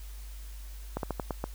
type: slowing click train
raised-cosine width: 1 ms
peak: -17 dBFS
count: 6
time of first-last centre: 0.97-1.441 s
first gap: 62 ms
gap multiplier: 1.21
effects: added 50 Hz sine -40 dBFS peak until 1.54 s + white hiss -54 dBFS RMS until 1.54 s